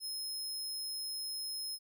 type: tone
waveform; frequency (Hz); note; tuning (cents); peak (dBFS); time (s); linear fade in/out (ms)
sawtooth; 5150; E8; -41; -35; 0-1.79; 50
effects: none